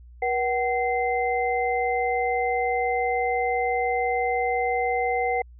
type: tone cluster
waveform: sine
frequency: 480.9 / 755 / 2074 Hz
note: B4 / F#5 / C7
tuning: -46 / +35 / -16 cents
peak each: -26 / -24 / -29 dBFS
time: 0.22-5.42 s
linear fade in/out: 5 ms
effects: added 60 Hz sine -44 dBFS peak until 5.59 s